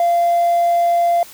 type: tone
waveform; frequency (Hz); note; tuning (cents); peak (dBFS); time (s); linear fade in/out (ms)
triangle; 690; F5; -21; -9; 0-1.23; 2
effects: tanh soft clip ceiling -8 dBFS + white hiss -40 dBFS RMS until 1.33 s